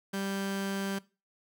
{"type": "tone pair together", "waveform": "sawtooth", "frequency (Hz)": [196, 784], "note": ["G3", "G5"], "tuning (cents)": [0, 0], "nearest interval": "2 octaves", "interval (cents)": 2400, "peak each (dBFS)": [-28, -35], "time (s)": [0.13, 0.99], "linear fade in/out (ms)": 10, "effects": ["noise-tail reverb RT60 0.3 s tail -20 dB re dry"]}